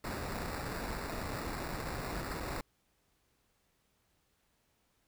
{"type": "noise with sample-and-hold", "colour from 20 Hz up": "pink", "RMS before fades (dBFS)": -39, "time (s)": [0.04, 2.61], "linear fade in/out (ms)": 2, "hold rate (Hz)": 3150, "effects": ["pink hiss -75 dBFS RMS until 5.07 s"]}